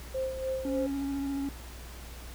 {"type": "tone with tremolo", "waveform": "sine", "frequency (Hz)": 525, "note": "C5", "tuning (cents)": 6, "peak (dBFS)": -28, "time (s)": [0.14, 0.87], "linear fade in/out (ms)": 10, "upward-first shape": "sine", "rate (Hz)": 3.4, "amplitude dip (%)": 60}
{"type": "tone with vibrato", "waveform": "triangle", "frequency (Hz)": 277.2, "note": "C#4", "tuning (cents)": 0, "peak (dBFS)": -28, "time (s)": [0.65, 1.49], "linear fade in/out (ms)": 2, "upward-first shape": "sine", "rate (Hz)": 14, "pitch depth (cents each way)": 19}
{"effects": ["added 60 Hz sine -43 dBFS peak until 2.34 s", "pink hiss -48 dBFS RMS until 2.34 s"]}